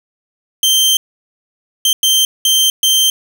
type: tone bursts at uneven times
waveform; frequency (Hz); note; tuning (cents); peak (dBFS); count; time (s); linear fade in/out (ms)
sawtooth; 3136; G7; 0; -6; 5; 0.63-0.97 / 1.85-1.93 / 2.03-2.25 / 2.45-2.7 / 2.83-3.1; 2
effects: none